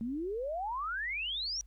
sine exponential sweep, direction up, 218.7 to 5920 Hz, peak -33 dBFS, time 0.01-1.61 s, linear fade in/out 0 ms, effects added 50 Hz sine -51 dBFS peak until 1.66 s + pink hiss -75 dBFS RMS until 1.66 s

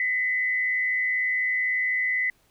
sine tone with frequency modulation, 2009 Hz, B6, 29 cents sharp, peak -22 dBFS, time 0-2.3 s, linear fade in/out 2 ms, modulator 136 Hz, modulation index 0.42, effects pink hiss -64 dBFS RMS until 2.5 s

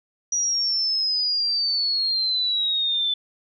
sine exponential sweep, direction down, 5820 to 3500 Hz, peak -20 dBFS, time 0.32-3.14 s, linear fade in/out 5 ms, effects none

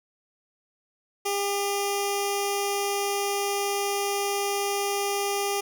10% pulse tone with notch filter, 401.7 Hz, G4, 42 cents sharp, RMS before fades -27 dBFS, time 1.25-5.61 s, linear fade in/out 10 ms, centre 1600 Hz, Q 0.89, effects 9-bit

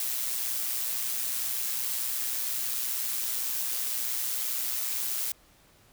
blue noise with amplitude modulation, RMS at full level -29 dBFS, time 0-5.32 s, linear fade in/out 2 ms, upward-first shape sine, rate 122 Hz, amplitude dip 40%, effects pink hiss -60 dBFS RMS until 5.92 s

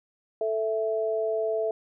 sine tone pair together, 440 / 659.3 Hz, A4 / E5, 0 / 0 cents, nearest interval perfect fifth, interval 700 cents, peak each -27 dBFS, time 0.41-1.71 s, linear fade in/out 2 ms, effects none

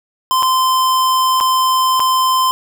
square tone with dropouts, 1035 Hz, C6, 19 cents flat, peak -12 dBFS, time 0.31-2.51 s, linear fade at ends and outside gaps 0 ms, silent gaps 0.425-0.43 / 1.402-1.409 / 1.996-2.002 s, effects none

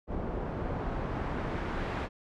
pink noise with low-pass filter sweep, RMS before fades -34 dBFS, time 0.07-2.09 s, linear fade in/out 50 ms, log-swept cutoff 730 to 2000 Hz, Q 0.74, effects none

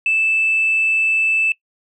sine tone, 2635 Hz, E7, 1 cent flat, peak -13 dBFS, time 0.06-1.52 s, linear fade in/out 2 ms, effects noise-tail reverb RT60 0.1 s tail -21 dB re dry + tanh soft clip ceiling -9 dBFS

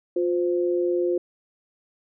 sine tone pair together, 353.8 / 517.4 Hz, F4 / C5, +23 / -19 cents, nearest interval perfect fifth, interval 658 cents, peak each -21 / -27 dBFS, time 0.16-1.18 s, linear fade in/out 5 ms, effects none

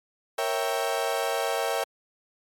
35% pulse chord, A# diminished seventh, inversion none, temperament equal, 466.2 / 554.4 / 659.3 / 784 Hz, A#4 / C#5 / E5 / G5, 0 / 0 / 0 / 0 cents, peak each -29 dBFS, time 0.38-1.84 s, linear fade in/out 5 ms, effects MP3 64 kbps

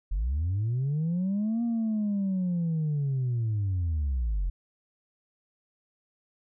sine linear two-way sweep, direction up then down, 41.2 to 236.9 to 41.2 Hz, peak -23 dBFS, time 0.11-4.5 s, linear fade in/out 10 ms, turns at 1.63 s, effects tanh soft clip ceiling -23 dBFS

